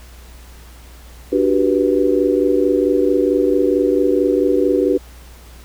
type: chord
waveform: sine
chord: G major seventh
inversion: second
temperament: just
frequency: 294 / 367.5 / 392 / 490 Hz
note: D4 / F#4 / G4 / B4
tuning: +2 / -12 / 0 / -14 cents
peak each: -18 dBFS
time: 1.32-4.98 s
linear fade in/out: 10 ms
effects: added 60 Hz sine -38 dBFS peak until 5.64 s + pink hiss -45 dBFS RMS until 5.64 s